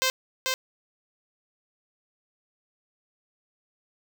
5% pulse tone with echo, 520 Hz, C5, 11 cents flat, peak -10 dBFS, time 0.02-0.1 s, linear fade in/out 0 ms, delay 440 ms, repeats 1, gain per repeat -3 dB, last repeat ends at 0.54 s, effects none

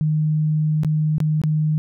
sine tone with dropouts, 154 Hz, D#3, 17 cents flat, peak -16 dBFS, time 0.01-1.78 s, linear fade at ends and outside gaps 0 ms, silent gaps 0.834-0.847 / 1.182-1.203 / 1.416-1.437 s, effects none

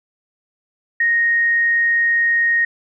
sine tone, 1864.7 Hz, A#6, in tune, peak -13 dBFS, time 1-2.65 s, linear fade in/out 5 ms, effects none

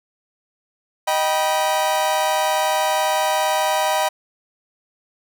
40% pulse chord, Eb augmented, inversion none, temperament just, 622.3 / 777.8 / 972.3 Hz, Eb5 / G5 / B5, 0 / -14 / -27 cents, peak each -21 dBFS, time 1.07-4.09 s, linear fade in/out 10 ms, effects none

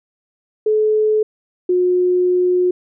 sine tone pair in turn, 430 / 361.1 Hz, A4 / F#4, -40 / -42 cents, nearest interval minor third, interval 302 cents, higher first, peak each -12 dBFS, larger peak neither, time 0.66-1.23 / 1.69-2.71 s, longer second, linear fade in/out 5 ms, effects none

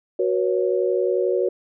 sine chord, F# suspended fourth, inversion none, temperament equal with one note detuned, 370 / 482.9 / 554.4 Hz, F#4 / B4 / C#5, 0 / -39 / 0 cents, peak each -21 / -23 / -24 dBFS, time 0.19-1.49 s, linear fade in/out 5 ms, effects none

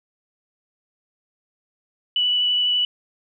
sine tone with vibrato, 2960 Hz, F#7, in tune, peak -17 dBFS, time 2.16-2.85 s, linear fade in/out 2 ms, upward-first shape sine, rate 12 Hz, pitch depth 10 cents each way, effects none

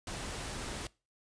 pink noise, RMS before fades -40 dBFS, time 0.07-0.87 s, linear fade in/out 2 ms, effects noise-tail reverb RT60 0.3 s tail -22 dB re dry + resampled to 22050 Hz

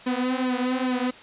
sawtooth tone with flanger, 253.4 Hz, B3, 45 cents sharp, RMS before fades -25 dBFS, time 0.06-1.11 s, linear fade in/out 10 ms, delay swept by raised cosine 1.4 to 6.7 ms, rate 2.4 Hz, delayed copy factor -0.8, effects white hiss -45 dBFS RMS until 1.22 s + resampled to 8000 Hz

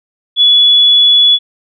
sine tone, 3411 Hz, G#7, 46 cents sharp, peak -4 dBFS, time 0.36-1.39 s, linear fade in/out 50 ms, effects none

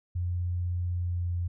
sine tone with pitch glide, 88.4 to 87.49 Hz, F2 to F2, +22 to +4 cents, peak -27 dBFS, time 0.15-1.48 s, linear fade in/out 10 ms, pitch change -18 cents, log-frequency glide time 0.92-1.32 s, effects none

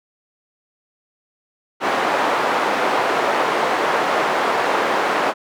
white band-pass noise, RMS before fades -19 dBFS, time 1.8-5.34 s, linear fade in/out 50 ms, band 400 to 1100 Hz, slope 12 dB/octave, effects none

